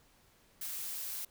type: noise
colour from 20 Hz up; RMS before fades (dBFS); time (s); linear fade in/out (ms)
blue; -40; 0.61-1.25; 5
effects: pink hiss -66 dBFS RMS until 1.3 s